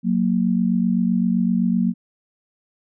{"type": "tone pair together", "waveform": "sine", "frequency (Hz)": [183.82, 231.6], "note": ["F#3", "A#3"], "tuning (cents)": [-11, -11], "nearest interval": "major third", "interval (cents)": 400, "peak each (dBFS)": -19, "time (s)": [0.03, 1.94], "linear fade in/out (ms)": 50, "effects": []}